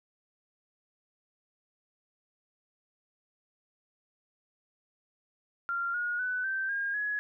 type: tone with pitch steps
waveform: sine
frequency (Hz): 1386 / 1440.7 / 1497.5 / 1556.6 / 1618.1 / 1681.9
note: F6 / F#6 / F#6 / G6 / G#6 / G#6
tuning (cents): -14 / -47 / +20 / -13 / -46 / +21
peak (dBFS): -29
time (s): 5.69-7.19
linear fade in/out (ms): 0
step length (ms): 250
effects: none